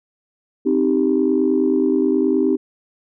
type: chord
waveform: sine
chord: C minor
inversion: none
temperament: equal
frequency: 261.6 / 311.1 / 392 Hz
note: C4 / Eb4 / G4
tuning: 0 / 0 / 0 cents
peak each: -18 dBFS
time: 0.65-2.57 s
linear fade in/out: 20 ms
effects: tanh soft clip ceiling -6 dBFS